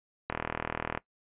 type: click train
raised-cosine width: 0.5 ms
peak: -15 dBFS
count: 28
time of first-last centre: 0.3-0.975 s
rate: 40 Hz
effects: noise-tail reverb RT60 0.1 s tail -20 dB re dry + resampled to 8000 Hz